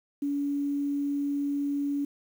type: tone with quantisation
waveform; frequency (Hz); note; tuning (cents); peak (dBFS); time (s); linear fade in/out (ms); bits
sine; 284.4; C#4; +45; -26; 0.22-2.05; 5; 9
effects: none